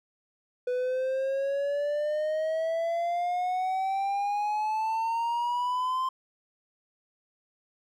triangle exponential sweep, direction up, 493.9 to 1046.5 Hz, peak -24 dBFS, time 0.67-6.09 s, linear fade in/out 5 ms, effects none

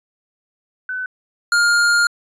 sine / square tone pair in turn, 1508 / 1411.7 Hz, F#6 / F6, +32 / +18 cents, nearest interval minor second, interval 114 cents, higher first, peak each -22 / -13 dBFS, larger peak second, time 0.89-1.06 / 1.52-2.07 s, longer second, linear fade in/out 2 ms, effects resampled to 22050 Hz

